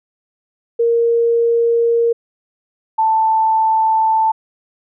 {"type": "tone pair in turn", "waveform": "sine", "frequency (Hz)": [466.2, 883.6], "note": ["A#4", "A5"], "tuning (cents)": [0, 7], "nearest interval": "major seventh", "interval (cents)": 1107, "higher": "second", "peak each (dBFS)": -11, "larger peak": "neither", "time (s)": [[0.79, 2.13], [2.98, 4.32]], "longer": "neither", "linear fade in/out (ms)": 10, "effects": []}